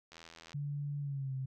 click train, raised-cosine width 0.2 ms, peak -34 dBFS, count 35, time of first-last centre 0.12-0.531 s, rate 82.7 Hz
sine tone with pitch glide, 144.2 to 132.23 Hz, D3 to C3, -31 to +19 cents, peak -35 dBFS, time 0.54-1.46 s, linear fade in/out 10 ms, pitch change -150 cents, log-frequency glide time 1-1.34 s
effects none

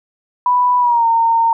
sine tone with pitch glide, 988 to 916.5 Hz, B5 to A#5, 0 to -30 cents, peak -10 dBFS, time 0.46-1.53 s, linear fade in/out 2 ms, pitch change -130 cents, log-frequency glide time 0.79-1.06 s, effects none

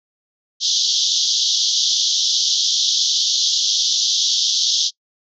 pink band-pass noise, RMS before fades -18 dBFS, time 0.6-4.91 s, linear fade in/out 50 ms, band 3200 to 6400 Hz, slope 96 dB/octave, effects noise-tail reverb RT60 0.1 s tail -24 dB re dry

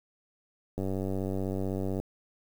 click train, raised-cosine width 2 ms, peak -20 dBFS, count 118, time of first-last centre 0.78-2 s, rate 95.9 Hz, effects 8-bit

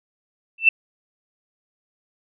sine tone with exponential growth, 2669 Hz, E7, 21 cents sharp, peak -6 dBFS, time 0.58-0.69 s, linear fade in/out 5 ms, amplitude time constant 23 ms, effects none

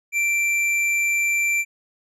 triangle tone with hard clipping, 2350 Hz, D7, 1 cent sharp, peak -20 dBFS, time 0.12-1.65 s, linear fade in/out 50 ms, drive 12 dB, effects resampled to 32000 Hz

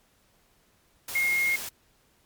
sine tone in noise, 2144 Hz, C7, 42 cents sharp, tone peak -22 dBFS, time 1.15-1.56 s, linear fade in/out 5 ms, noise white, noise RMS -36 dBFS, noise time 1.08-1.69 s, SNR +11 dB, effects pink hiss -65 dBFS RMS until 2.25 s + MP3 96 kbps

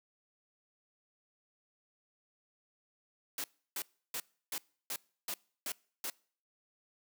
white noise bursts, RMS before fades -38 dBFS, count 8, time 3.38-6.1 s, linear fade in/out 2 ms, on 60 ms, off 320 ms, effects noise-tail reverb RT60 0.5 s tail -25 dB re dry + high-pass 200 Hz 12 dB/octave

